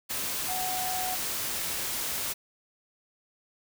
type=tone in noise; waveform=sine; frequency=740 Hz; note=F#5; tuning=in tune; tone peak=-32 dBFS; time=0.48-1.16 s; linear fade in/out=20 ms; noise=white; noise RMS=-32 dBFS; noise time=0.09-2.34 s; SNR=-3 dB; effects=none